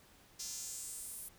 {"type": "tone with high-pass filter sweep", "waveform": "sawtooth", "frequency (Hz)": 344.7, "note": "F4", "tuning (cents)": -23, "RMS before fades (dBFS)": -45, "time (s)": [0.39, 1.29], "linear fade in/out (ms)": 10, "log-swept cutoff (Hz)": [5700, 11000], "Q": 2.8, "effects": ["pink hiss -63 dBFS RMS until 1.38 s"]}